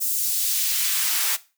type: noise with high-pass filter sweep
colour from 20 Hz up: white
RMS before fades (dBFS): -23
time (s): 0-1.37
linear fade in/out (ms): 20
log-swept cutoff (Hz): 8500 to 870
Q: 0.74
effects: noise-tail reverb RT60 0.3 s tail -17 dB re dry